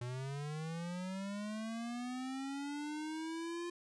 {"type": "linear sweep", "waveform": "square", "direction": "up", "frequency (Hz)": [120, 349.2], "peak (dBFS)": -40, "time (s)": [0.01, 3.7], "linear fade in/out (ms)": 5, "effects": ["resampled to 22050 Hz"]}